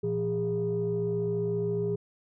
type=tone cluster; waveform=sine; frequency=115.6 / 170.2 / 409.3 Hz; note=A#2 / F3 / G#4; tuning=-14 / -44 / -25 cents; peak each=-33 / -32 / -27 dBFS; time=0.03-1.96 s; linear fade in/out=10 ms; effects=tanh soft clip ceiling -20 dBFS